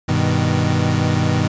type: chord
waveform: 30% pulse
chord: G augmented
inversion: none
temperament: equal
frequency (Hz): 98 / 123.47 / 155.56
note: G2 / B2 / D#3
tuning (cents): 0 / 0 / 0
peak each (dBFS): -17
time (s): 0.08-1.48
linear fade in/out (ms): 10
effects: resampled to 16000 Hz